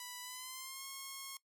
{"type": "tone with pitch glide", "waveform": "5% pulse", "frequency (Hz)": [987.8, 1083.4], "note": ["B5", "C#6"], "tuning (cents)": [0, -40], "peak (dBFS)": -33, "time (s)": [0, 1.37], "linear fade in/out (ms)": 2, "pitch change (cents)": 160, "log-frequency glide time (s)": [0.21, 0.85], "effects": ["noise-tail reverb RT60 0.1 s tail -19 dB re dry"]}